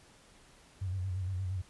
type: tone with vibrato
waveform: sine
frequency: 93.2 Hz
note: F#2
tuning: 13 cents sharp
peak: -32 dBFS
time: 0.81-1.62 s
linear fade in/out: 10 ms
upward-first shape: square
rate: 8.6 Hz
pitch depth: 57 cents each way
effects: pink hiss -60 dBFS RMS until 1.69 s + resampled to 24000 Hz